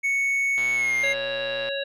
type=tone with pitch glide; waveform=triangle; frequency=2217 to 2118 Hz; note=C#7 to C7; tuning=0 to +21 cents; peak=-19 dBFS; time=0.03-1.14 s; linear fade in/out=20 ms; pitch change=-79 cents; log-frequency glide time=0.74-0.95 s
type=click train; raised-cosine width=0.3 ms; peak=-21 dBFS; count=135; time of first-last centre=0.58-1.687 s; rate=121 Hz
type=harmonic tone; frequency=554.4 Hz; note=C#5; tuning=in tune; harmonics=1 / 3 / 5 / 7; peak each=-28 / -33 / -34 / -33 dBFS; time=1.03-1.84 s; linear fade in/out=10 ms
effects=none